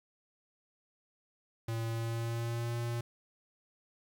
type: tone with pitch glide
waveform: square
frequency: 114.1 to 118.12 Hz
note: A#2 to A#2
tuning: -37 to +23 cents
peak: -34 dBFS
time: 1.68-3.01 s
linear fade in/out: 5 ms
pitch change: +60 cents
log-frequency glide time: 1.88-2.77 s
effects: 10-bit